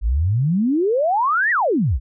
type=exponential two-way sweep; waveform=sine; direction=up then down; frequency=49 to 1969 to 49 Hz; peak=-15 dBFS; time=0.01-2 s; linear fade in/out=50 ms; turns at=1.51 s; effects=none